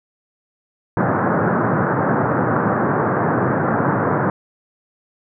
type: band-pass noise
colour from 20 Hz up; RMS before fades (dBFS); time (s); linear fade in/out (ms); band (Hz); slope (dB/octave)
pink; -18; 0.97-4.3; 2; 110 to 1600; 48
effects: none